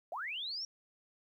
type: linear sweep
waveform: sine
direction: up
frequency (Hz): 587.3 to 5670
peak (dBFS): -37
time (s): 0.12-0.65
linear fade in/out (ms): 2
effects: 12-bit